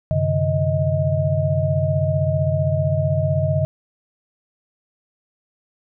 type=tone cluster; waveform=sine; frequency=95.2 / 134.6 / 150.2 / 629 Hz; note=F#2 / C3 / D3 / D#5; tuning=+50 / +49 / +39 / +19 cents; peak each=-22 dBFS; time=0.11-3.65 s; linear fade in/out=0 ms; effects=none